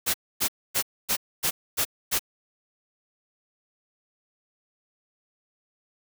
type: noise bursts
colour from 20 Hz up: white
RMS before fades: -24 dBFS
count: 7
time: 0.06-2.194 s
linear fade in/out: 20 ms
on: 82 ms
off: 260 ms
effects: none